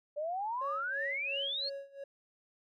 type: exponential sweep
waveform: sine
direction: up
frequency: 574 to 4439 Hz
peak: -33 dBFS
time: 0.16-1.7 s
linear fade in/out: 20 ms
type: tone with tremolo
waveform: triangle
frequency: 554.4 Hz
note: C#5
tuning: in tune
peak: -36 dBFS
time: 0.61-2.04 s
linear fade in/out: 5 ms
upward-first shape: sine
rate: 2.9 Hz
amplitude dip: 90%
effects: none